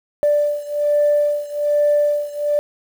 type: beating tone pair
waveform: sine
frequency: 587.3 / 588.5 Hz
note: D5 / D5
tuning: 0 / +3 cents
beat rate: 1.2 Hz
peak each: -16 / -18 dBFS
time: 0.23-2.59 s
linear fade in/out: 0 ms
effects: tanh soft clip ceiling -8 dBFS + 7-bit